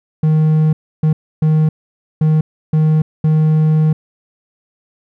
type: tone bursts at uneven times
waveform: triangle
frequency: 155.8 Hz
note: D#3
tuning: 3 cents sharp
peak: -7 dBFS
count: 6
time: 0.23-0.73 / 1.03-1.13 / 1.42-1.69 / 2.21-2.41 / 2.73-3.02 / 3.24-3.93 s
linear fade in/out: 5 ms
effects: none